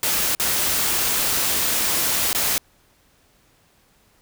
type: noise with dropouts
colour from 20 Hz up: white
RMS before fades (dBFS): -21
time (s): 0.03-2.58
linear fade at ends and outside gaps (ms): 1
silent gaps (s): 0.35-0.398 / 2.33-2.348
effects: pink hiss -59 dBFS RMS until 4.21 s